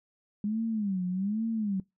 sine tone with vibrato, 202.4 Hz, G#3, 44 cents flat, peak -27 dBFS, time 0.44-1.8 s, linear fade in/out 2 ms, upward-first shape sine, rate 1.2 Hz, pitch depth 200 cents each way, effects noise-tail reverb RT60 0.2 s tail -23 dB re dry

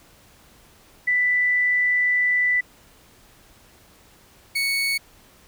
sine / 30% pulse tone pair in turn, 1983 / 2219 Hz, B6 / C#7, +7 / +1 cents, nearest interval major second, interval 194 cents, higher second, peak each -17 / -18 dBFS, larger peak first, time 1.07-2.61 / 4.55-4.98 s, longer first, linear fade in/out 10 ms, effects pink hiss -53 dBFS RMS until 5.47 s

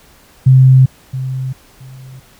sine tone with echo, 130.81 Hz, C3, in tune, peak -3 dBFS, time 0.46-0.86 s, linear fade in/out 10 ms, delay 670 ms, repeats 2, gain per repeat -14 dB, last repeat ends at 2.2 s, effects pink hiss -46 dBFS RMS until 2.39 s

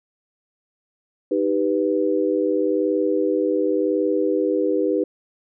sine chord, Eb augmented, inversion none, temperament equal, 311.1 / 392 / 493.9 Hz, Eb4 / G4 / B4, 0 / 0 / 0 cents, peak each -22 dBFS, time 1.31-5.04 s, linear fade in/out 5 ms, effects none

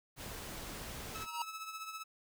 pink noise, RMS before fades -45 dBFS, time 0.16-1.27 s, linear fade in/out 50 ms
sawtooth tone with tremolo, 1300 Hz, E6, 24 cents flat, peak -36 dBFS, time 1.14-2.04 s, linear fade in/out 20 ms, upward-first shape triangle, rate 15 Hz, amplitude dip 65%
square tone with exponential growth, 944 Hz, A#5, 22 cents sharp, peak -33 dBFS, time 1.16-1.42 s, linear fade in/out 2 ms, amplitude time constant 55 ms
effects none

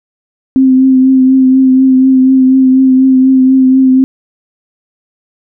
sine tone with vibrato, 261.6 Hz, C4, in tune, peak -3 dBFS, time 0.56-4.04 s, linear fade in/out 0 ms, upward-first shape triangle, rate 4.1 Hz, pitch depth 27 cents each way, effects none

